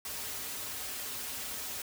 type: noise with comb filter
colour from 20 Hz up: white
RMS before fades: -39 dBFS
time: 0.05-1.82 s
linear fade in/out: 2 ms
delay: 5.9 ms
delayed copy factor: -1
effects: none